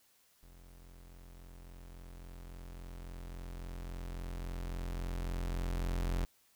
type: tone with level ramp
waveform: 40% pulse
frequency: 43.62 Hz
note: F1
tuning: 1 cent flat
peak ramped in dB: -54 to -30 dBFS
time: 0.43-6.25 s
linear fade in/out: 0 ms
effects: white hiss -69 dBFS RMS until 6.55 s